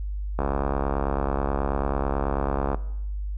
click train, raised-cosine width 1 ms, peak -11 dBFS, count 164, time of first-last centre 0.39-2.745 s, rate 69.2 Hz, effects noise-tail reverb RT60 0.8 s tail -17 dB re dry + added 50 Hz sine -27 dBFS peak until 3.37 s

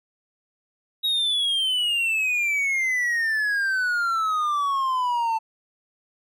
triangle exponential sweep, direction down, 3819 to 885 Hz, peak -19 dBFS, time 1.03-5.39 s, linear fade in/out 20 ms, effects none

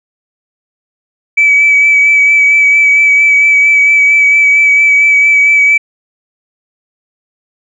sine tone with vibrato, 2293 Hz, D7, 42 cents flat, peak -3 dBFS, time 1.37-5.78 s, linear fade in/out 10 ms, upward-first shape sine, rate 4.4 Hz, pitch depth 20 cents each way, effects tanh soft clip ceiling 0 dBFS

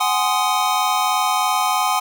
square chord, Ab dominant seventh, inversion third, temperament just, 747.5 / 830.6 / 1038.3 / 1245.9 Hz, Gb5 / Ab5 / C6 / Eb6, +17 / 0 / -14 / +2 cents, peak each -23 dBFS, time 0-2 s, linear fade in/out 10 ms, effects none

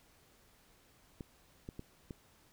clicks, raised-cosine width 3 ms, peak -30 dBFS, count 4, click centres 1.208 / 1.689 / 1.794 / 2.108 s, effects pink hiss -66 dBFS RMS until 2.52 s

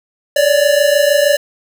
square tone pair together, 566.6 / 593 Hz, C#5 / D5, +38 / +17 cents, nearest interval minor second, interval 79 cents, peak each -13 dBFS, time 0.36-1.37 s, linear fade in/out 5 ms, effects none

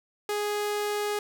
sawtooth tone, 415.3 Hz, G#4, in tune, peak -23 dBFS, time 0.29-1.19 s, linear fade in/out 2 ms, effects none

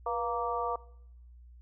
harmonic tone with a mistuned harmonic, 233.1 Hz, A#3, in tune, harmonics 2 / 3 / 4 / 5, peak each -35 / -35 / -35 / -35 dBFS, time 0.06-0.76 s, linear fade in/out 5 ms, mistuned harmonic 2, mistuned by +63 cents, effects noise-tail reverb RT60 0.8 s tail -22 dB re dry + added 60 Hz sine -50 dBFS peak until 1.61 s

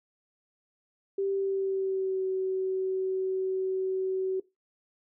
sine tone with pitch glide, 392 to 377.8 Hz, G4 to F#4, 0 to +36 cents, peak -26 dBFS, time 1.18-4.4 s, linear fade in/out 5 ms, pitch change -64 cents, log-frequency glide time 1.31-2.25 s, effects noise-tail reverb RT60 0.2 s tail -19 dB re dry

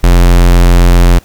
square tone, 43.78 Hz, F1, 5 cents sharp, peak -3 dBFS, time 0.03-1.19 s, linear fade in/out 10 ms, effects pink hiss -42 dBFS RMS until 1.24 s

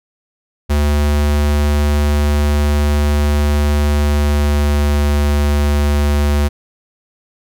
square tone with pitch glide, 73.42 to 72.83 Hz, D2 to D2, 0 to -14 cents, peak -12 dBFS, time 0.69-6.49 s, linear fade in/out 20 ms, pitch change -14 cents, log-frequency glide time 3.83-5.06 s, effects none

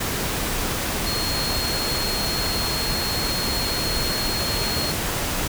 sine tone in noise, 4281 Hz, C8, 39 cents sharp, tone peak -26 dBFS, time 1.06-4.92 s, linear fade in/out 10 ms, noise pink, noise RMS -25 dBFS, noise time 0-5.48 s, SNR -4 dB, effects none

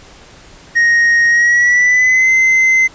triangle tone with pitch glide, 1870 to 2063 Hz, A#6 to C7, +5 to -25 cents, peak -6 dBFS, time 0.75-2.88 s, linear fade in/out 20 ms, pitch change +170 cents, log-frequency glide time 1.27-2.31 s, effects pink hiss -40 dBFS RMS until 2.94 s + resampled to 16000 Hz

